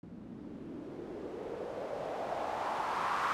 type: noise with low-pass filter sweep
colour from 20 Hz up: blue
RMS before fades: -38 dBFS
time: 0.03-3.33 s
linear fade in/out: 0 ms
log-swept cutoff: 200 to 1200 Hz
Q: 3.4
effects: none